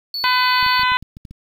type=tone; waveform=triangle; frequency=4444 Hz; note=C#8; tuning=4 cents sharp; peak=-21 dBFS; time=0.14-0.83 s; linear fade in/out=2 ms
type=harmonic tone; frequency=503 Hz; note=B4; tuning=32 cents sharp; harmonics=2 / 3 / 4 / 5 / 6 / 7 / 8; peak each=-17 / -21 / -23 / -25 / -27 / -28 / -29 dBFS; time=0.24-0.97 s; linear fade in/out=0 ms
type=clicks; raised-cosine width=5 ms; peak=-24 dBFS; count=9; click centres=0.628 / 0.664 / 0.795 / 0.833 / 0.919 / 1.026 / 1.169 / 1.252 / 1.31 s
effects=8-bit